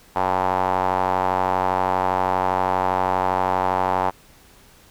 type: tone with band-pass filter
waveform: square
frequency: 46.25 Hz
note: F#1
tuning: in tune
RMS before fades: -21 dBFS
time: 0.15-4.11 s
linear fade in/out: 20 ms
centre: 870 Hz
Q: 3.7
effects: pink hiss -51 dBFS RMS until 4.9 s